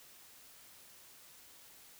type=silence; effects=white hiss -58 dBFS RMS until 1.99 s